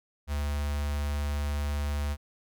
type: tone with notch filter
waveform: square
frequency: 72.7 Hz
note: D2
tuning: 17 cents flat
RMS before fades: -30 dBFS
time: 0.27-2.17 s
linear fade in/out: 50 ms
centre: 310 Hz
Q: 0.9
effects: none